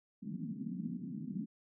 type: band-pass noise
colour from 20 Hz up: white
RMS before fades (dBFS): -41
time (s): 0.22-1.46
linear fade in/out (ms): 20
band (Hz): 160 to 250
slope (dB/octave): 48
effects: none